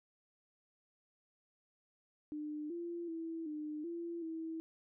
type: tone with pitch steps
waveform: sine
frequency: 300.7 / 342.7 / 327.9 / 302.8 / 339.6 / 324 Hz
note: D4 / F4 / E4 / D#4 / F4 / E4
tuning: +41 / -33 / -9 / -47 / -48 / -30 cents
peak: -39 dBFS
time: 2.32-4.6 s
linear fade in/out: 0 ms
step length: 380 ms
effects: none